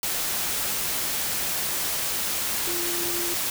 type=tone in noise; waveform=sine; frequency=346.2 Hz; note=F4; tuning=15 cents flat; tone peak=-32 dBFS; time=2.67-3.34 s; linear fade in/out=2 ms; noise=white; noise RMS=-27 dBFS; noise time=0.03-3.5 s; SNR=-8 dB; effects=none